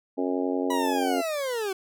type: harmonic tone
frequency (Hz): 90.9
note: F#2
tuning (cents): -30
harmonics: 3 / 4 / 5 / 6 / 7 / 8 / 9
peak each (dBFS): -27 / -31 / -31 / -35 / -35 / -46 / -37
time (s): 0.17-1.22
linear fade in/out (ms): 20
type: linear sweep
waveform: 40% pulse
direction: down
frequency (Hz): 981 to 370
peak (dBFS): -26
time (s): 0.7-1.73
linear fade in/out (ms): 5
effects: none